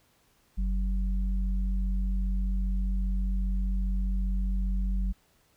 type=tone pair together; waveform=sine; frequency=47.5 / 190 Hz; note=F#1 / F#3; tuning=+46 / +46 cents; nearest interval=2 octaves; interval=2400 cents; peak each=-25 / -36 dBFS; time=0.57-5.13 s; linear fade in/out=20 ms; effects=pink hiss -66 dBFS RMS until 5.56 s